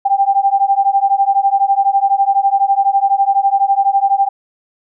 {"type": "beating tone pair", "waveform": "sine", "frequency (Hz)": [784, 796], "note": ["G5", "G5"], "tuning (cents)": [0, 26], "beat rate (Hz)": 12, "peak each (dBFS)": -13, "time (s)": [0.05, 4.29], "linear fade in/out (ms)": 10, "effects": []}